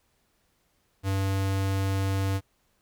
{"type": "tone", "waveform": "square", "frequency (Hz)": 97, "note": "G2", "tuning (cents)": -18, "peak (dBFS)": -25, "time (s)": [1.03, 2.41], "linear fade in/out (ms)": 50, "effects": ["pink hiss -70 dBFS RMS until 2.81 s"]}